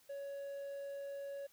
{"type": "tone", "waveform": "triangle", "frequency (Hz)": 559, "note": "C#5", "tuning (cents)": 14, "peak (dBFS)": -40, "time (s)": [0.09, 1.47], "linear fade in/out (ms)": 10, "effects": ["white hiss -68 dBFS RMS until 1.52 s"]}